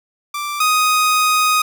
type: tone pair in turn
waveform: sawtooth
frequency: 1174.7 / 1248.5 Hz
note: D6 / D#6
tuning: 0 / +6 cents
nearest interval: minor second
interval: 106 cents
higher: second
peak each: -18 / -9 dBFS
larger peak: second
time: 0.34-0.6 / 0.6-1.62 s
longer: second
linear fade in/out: 5 ms
effects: none